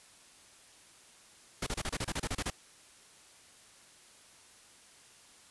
pink noise bursts, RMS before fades -34 dBFS, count 12, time 1.62-2.502 s, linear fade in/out 5 ms, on 46 ms, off 30 ms, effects white hiss -58 dBFS RMS until 5.5 s + resampled to 24000 Hz

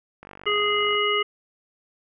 click train, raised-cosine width 0.5 ms, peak -26 dBFS, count 36, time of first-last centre 0.23-0.95 s, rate 48.6 Hz
harmonic tone, 415.3 Hz, G#4, in tune, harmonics 1 / 3 / 5 / 7, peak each -25 / -25 / -26 / -25 dBFS, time 0.46-1.23 s, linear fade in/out 10 ms
effects none

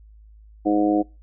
harmonic tone, 103.83 Hz, G#2, in tune, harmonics 2 / 3 / 4 / 5 / 6 / 7, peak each -30 / -18 / -29 / -27 / -30 / -25 dBFS, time 0.65-1.03 s, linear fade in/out 20 ms, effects noise-tail reverb RT60 0.3 s tail -26 dB re dry + added 53 Hz sine -45 dBFS peak until 1.22 s

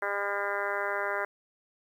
harmonic tone, 201.5 Hz, G3, 48 cents sharp, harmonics 2 / 3 / 4 / 5 / 6 / 7 / 8 / 9 / 10, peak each -37 / -35 / -39 / -37 / -39 / -36 / -36 / -40 / -40 dBFS, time 0.02-1.25 s, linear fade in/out 5 ms, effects 10-bit

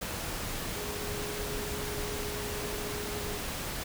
sine tone in noise, 415.3 Hz, G#4, in tune, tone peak -39 dBFS, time 0.76-3.38 s, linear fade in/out 10 ms, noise pink, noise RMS -36 dBFS, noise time 0.01-3.84 s, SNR -6 dB, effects none

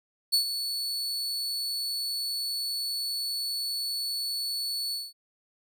40% pulse tone with ADSR envelope, 4435 Hz, C#8, in tune, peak -18 dBFS, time 0.32-5.13 s, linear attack 20 ms, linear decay 100 ms, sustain -10 dB, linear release 200 ms, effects none

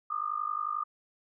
sine tone with amplitude modulation, 1214 Hz, D#6, 43 cents flat, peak -26 dBFS, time 0.1-0.84 s, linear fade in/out 10 ms, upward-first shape sine, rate 51.2 Hz, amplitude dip 90%, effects none

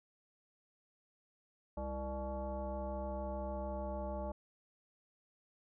sine tone with frequency modulation, 329.6 Hz, E4, in tune, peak -37 dBFS, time 1.77-4.32 s, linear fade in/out 5 ms, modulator 265 Hz, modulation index 2, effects none

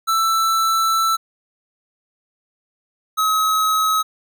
square tone pair in turn, 1326 / 1278.8 Hz, E6 / D#6, +10 / +47 cents, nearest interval minor second, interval 63 cents, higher first, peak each -16 dBFS, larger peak neither, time 0.07-1.17 / 3.17-4.03 s, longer first, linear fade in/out 20 ms, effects none

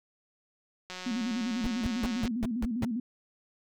click train, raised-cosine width 0.2 ms, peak -23 dBFS, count 253, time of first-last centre 0.9-2.277 s, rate 183 Hz
sine tone with vibrato, 233.1 Hz, A#3, in tune, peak -29 dBFS, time 1.06-3 s, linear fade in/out 5 ms, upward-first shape square, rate 10 Hz, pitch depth 110 cents each way
brown noise bursts, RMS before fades -31 dBFS, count 7, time 1.64-2.849 s, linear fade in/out 0 ms, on 27 ms, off 170 ms
effects none

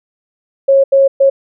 sine tone bursts at uneven times, 546 Hz, C#5, 26 cents flat, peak -5 dBFS, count 3, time 0.68-0.84 / 0.92-1.08 / 1.2-1.3 s, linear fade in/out 10 ms, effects none

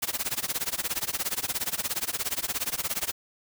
white noise with tremolo, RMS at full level -27 dBFS, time 0.02-3.12 s, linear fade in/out 10 ms, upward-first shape sine, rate 17 Hz, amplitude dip 95%, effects none

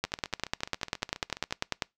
two click trains, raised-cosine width 0.2 ms, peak -10 / -22 dBFS, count 19 / 22, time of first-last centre 0.04-1.822 / 0.05-1.508 s, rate 10.1 / 14.4 Hz, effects noise-tail reverb RT60 0.2 s tail -25 dB re dry

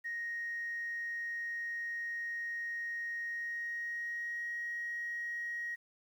sine tone with pitch glide, 1870 to 1888.5 Hz, A#6 to A#6, +5 to +22 cents, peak -35 dBFS, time 0.04-5.76 s, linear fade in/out 20 ms, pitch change +17 cents, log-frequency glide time 3.25-4.49 s, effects tanh soft clip ceiling -32 dBFS + 11-bit

